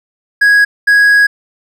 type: tone bursts at uneven times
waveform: triangle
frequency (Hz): 1658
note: G#6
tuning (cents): -3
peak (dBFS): -3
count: 2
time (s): 0.41-0.65 / 0.87-1.27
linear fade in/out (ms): 10
effects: none